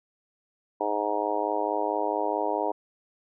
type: harmonic tone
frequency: 104.5 Hz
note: G#2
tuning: 11 cents sharp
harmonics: 3 / 4 / 5 / 6 / 7 / 8 / 9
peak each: -34 / -32 / -33 / -32 / -32 / -34 / -31 dBFS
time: 0.8-2.72 s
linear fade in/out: 10 ms
effects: none